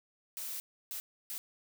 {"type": "noise bursts at uneven times", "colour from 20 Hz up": "blue", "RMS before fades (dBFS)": -40, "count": 3, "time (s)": [[0.37, 0.6], [0.91, 1], [1.3, 1.38]], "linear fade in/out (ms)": 0, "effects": []}